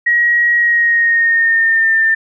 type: tone with pitch glide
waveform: sine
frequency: 1900 to 1793.4 Hz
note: A#6 to A6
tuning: +33 to +33 cents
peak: -9 dBFS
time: 0.06-2.15 s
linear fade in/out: 10 ms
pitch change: -100 cents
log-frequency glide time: 0.56-1.99 s
effects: none